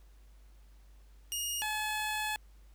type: tone pair in turn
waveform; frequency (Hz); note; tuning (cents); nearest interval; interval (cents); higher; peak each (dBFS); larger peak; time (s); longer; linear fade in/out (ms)
15% pulse; 2855 / 855.4; F7 / A5; +37 / -49; octave + major sixth; 2086; first; -26; neither; 1.32-1.62 / 1.62-2.36; second; 0
effects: added 50 Hz sine -54 dBFS peak until 2.74 s + pink hiss -69 dBFS RMS until 2.74 s